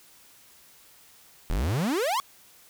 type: exponential sweep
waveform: 45% pulse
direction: up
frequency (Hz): 36.71 to 1151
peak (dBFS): -24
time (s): 1.5-2.2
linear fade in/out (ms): 0
effects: white hiss -55 dBFS RMS until 2.69 s